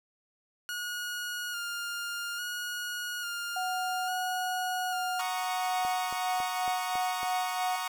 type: tone with vibrato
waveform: sawtooth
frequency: 1427 Hz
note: F6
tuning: 37 cents sharp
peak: -30 dBFS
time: 0.69-5.21 s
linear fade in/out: 0 ms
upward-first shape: square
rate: 0.59 Hz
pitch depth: 25 cents each way
type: tone with pitch glide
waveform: sine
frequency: 740 to 733.6 Hz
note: F#5 to F#5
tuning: 0 to -15 cents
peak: -31 dBFS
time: 3.56-7.76 s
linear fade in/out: 5 ms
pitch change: -15 cents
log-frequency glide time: 3.99-6.48 s
type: chord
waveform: sawtooth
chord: D# minor seventh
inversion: first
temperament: equal with one note detuned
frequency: 736.6 / 932.3 / 1108.7 / 1244.5 Hz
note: F#5 / A#5 / C#6 / D#6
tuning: -8 / 0 / 0 / 0 cents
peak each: -33 / -34 / -33 / -36 dBFS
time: 5.19-7.88 s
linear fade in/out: 5 ms
type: click train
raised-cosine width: 1 ms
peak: -28 dBFS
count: 6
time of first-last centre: 5.85-7.231 s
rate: 3.62 Hz
effects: none